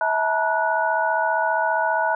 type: tone cluster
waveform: sine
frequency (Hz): 648 / 876 / 951 / 1472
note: E5 / A5 / A#5 / F#6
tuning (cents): -30 / -8 / +34 / -9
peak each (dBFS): -24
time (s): 0.01-2.15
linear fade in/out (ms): 2
effects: none